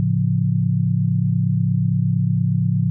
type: chord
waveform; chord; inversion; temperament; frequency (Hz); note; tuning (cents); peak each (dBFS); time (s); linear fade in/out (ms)
sine; A augmented; none; equal; 110 / 138.59 / 174.61; A2 / C#3 / E#3; 0 / 0 / 0; -20; 0-2.9; 0
effects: none